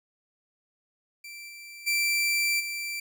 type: tone with level steps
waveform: sawtooth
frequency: 2344 Hz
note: D7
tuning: 4 cents flat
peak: -37 / -39 / -20 / -28 dBFS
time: 1.24-3 s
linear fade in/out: 5 ms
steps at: 1.48 / 1.86 / 2.59 s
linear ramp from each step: 20 ms
effects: none